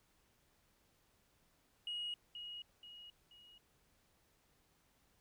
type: tone with echo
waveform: sine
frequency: 2889 Hz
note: F#7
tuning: 42 cents flat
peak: -38 dBFS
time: 1.87-2.14 s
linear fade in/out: 2 ms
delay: 480 ms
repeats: 3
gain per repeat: -7 dB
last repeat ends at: 3.58 s
effects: tanh soft clip ceiling -36 dBFS + pink hiss -74 dBFS RMS until 5.2 s